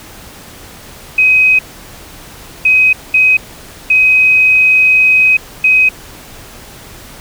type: tone bursts at uneven times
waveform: sine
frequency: 2524 Hz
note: D#7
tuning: 24 cents sharp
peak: -5 dBFS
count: 5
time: 1.18-1.59 / 2.65-2.93 / 3.14-3.37 / 3.9-5.37 / 5.64-5.89 s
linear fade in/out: 5 ms
effects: pink hiss -34 dBFS RMS until 7.2 s